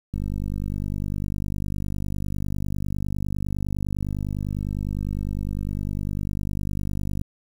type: click train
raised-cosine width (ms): 5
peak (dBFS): -16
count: 354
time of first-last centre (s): 0.14-7.214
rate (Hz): 49.9
effects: 8-bit